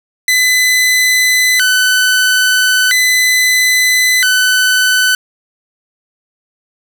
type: tone with vibrato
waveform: sawtooth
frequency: 1740 Hz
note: A6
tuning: 20 cents flat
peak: -5 dBFS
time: 0.28-5.15 s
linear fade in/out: 2 ms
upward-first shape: square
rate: 0.38 Hz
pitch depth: 250 cents each way
effects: none